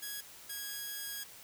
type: tone pair in turn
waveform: 5% pulse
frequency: 1661.2 / 1649.7 Hz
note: G#6 / G#6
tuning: 0 / -12 cents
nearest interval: unison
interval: 12 cents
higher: first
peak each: -28 dBFS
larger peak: neither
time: 0.02-0.21 / 0.49-1.24 s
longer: second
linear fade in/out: 10 ms
effects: white hiss -53 dBFS RMS until 1.43 s